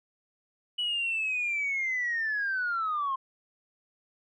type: linear sweep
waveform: sine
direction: down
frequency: 2960 to 1046.5 Hz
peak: -26 dBFS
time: 0.78-3.16 s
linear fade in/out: 10 ms
effects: tanh soft clip ceiling -23 dBFS